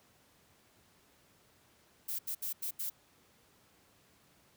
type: noise bursts at uneven times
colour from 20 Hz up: violet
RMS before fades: -37 dBFS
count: 5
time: 2.08-2.19 / 2.27-2.35 / 2.42-2.53 / 2.62-2.71 / 2.79-2.9 s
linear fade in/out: 10 ms
effects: pink hiss -66 dBFS RMS until 4.56 s + high-pass 80 Hz 12 dB/octave